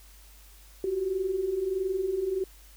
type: tone pair together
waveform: sine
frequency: 361.2 / 382.7 Hz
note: F#4 / G4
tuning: -42 / -42 cents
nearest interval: minor second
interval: 100 cents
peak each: -33 / -27 dBFS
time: 0.84-2.44 s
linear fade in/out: 2 ms
effects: added 50 Hz sine -51 dBFS peak until 2.76 s + white hiss -56 dBFS RMS until 2.76 s